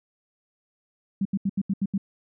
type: tone bursts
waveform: sine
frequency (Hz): 196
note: G3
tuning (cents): 0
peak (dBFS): -21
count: 7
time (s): 1.21-1.979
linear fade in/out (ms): 5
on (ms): 43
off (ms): 78
effects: none